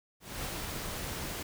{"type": "noise with ADSR envelope", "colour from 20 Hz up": "pink", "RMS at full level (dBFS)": -36, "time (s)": [0.2, 1.43], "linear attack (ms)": 250, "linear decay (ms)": 19, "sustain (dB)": -2, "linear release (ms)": 8, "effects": []}